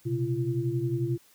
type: tone cluster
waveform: sine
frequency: 122.3 / 133.5 / 341.7 Hz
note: B2 / C3 / F4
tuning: -16 / +35 / -38 cents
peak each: -30 dBFS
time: 0.05-1.18 s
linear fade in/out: 20 ms
effects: white hiss -60 dBFS RMS until 1.34 s